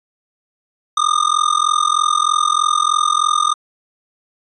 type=tone with amplitude modulation; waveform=square; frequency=1218 Hz; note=D#6; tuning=37 cents flat; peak=-10 dBFS; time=0.97-3.54 s; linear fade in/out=5 ms; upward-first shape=sine; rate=43.2 Hz; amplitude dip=95%; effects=resampled to 22050 Hz